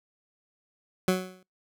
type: tone with exponential decay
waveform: 20% pulse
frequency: 185 Hz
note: F#3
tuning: in tune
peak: -14 dBFS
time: 1.08-1.43 s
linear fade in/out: 2 ms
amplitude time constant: 76 ms
effects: noise-tail reverb RT60 0.2 s tail -26 dB re dry